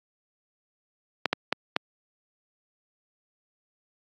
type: clicks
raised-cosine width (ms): 0.3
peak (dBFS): -6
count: 4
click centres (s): 1.257 / 1.33 / 1.526 / 1.764
effects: high-pass 200 Hz 12 dB/octave + AAC 64 kbps